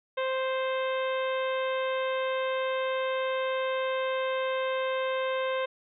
harmonic tone, 523.3 Hz, C5, in tune, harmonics 1 / 2 / 3 / 4 / 5 / 6 / 7, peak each -28 / -34 / -38 / -40 / -42 / -44 / -45 dBFS, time 0.17-5.66 s, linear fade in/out 10 ms, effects none

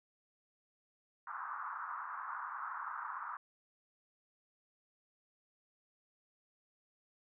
white band-pass noise, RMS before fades -43 dBFS, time 1.27-3.37 s, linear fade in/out 2 ms, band 950 to 1400 Hz, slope 48 dB/octave, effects none

